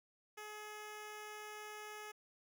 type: tone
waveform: 10% pulse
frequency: 423.3 Hz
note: G#4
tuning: 33 cents sharp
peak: -39 dBFS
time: 0.37-2.12 s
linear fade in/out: 10 ms
effects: none